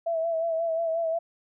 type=tone with vibrato; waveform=sine; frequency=659.3 Hz; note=E5; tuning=in tune; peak=-24 dBFS; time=0.06-1.19 s; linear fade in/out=10 ms; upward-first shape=sine; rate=5.6 Hz; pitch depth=40 cents each way; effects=none